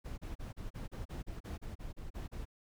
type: noise bursts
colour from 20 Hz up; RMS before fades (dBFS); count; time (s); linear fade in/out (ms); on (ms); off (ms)
brown; -42; 14; 0.04-2.455; 20; 140; 35
effects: none